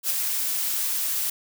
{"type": "noise with ADSR envelope", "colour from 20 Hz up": "blue", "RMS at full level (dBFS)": -22, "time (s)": [0.03, 1.3], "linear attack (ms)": 68, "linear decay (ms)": 16, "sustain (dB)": -4, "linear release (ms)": 3, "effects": []}